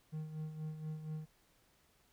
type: tone with tremolo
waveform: triangle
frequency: 155.56 Hz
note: D#3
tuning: in tune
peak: -36 dBFS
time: 0.12-1.26 s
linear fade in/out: 20 ms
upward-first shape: sine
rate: 4.2 Hz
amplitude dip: 60%
effects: pink hiss -71 dBFS RMS until 2.12 s